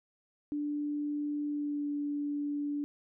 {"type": "tone with pitch glide", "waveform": "sine", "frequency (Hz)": [293.7, 290.3], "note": ["D4", "D4"], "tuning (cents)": [0, -20], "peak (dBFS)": -31, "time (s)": [0.52, 2.84], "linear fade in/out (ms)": 0, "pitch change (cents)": -20, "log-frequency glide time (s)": [1.47, 1.88], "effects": []}